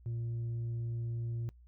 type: tone with tanh clipping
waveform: sine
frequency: 116.54 Hz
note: A#2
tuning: in tune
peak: -35 dBFS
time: 0.06-1.49 s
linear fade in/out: 0 ms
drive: 3 dB
effects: noise-tail reverb RT60 0.1 s tail -22 dB re dry + added 60 Hz sine -55 dBFS peak until 1.67 s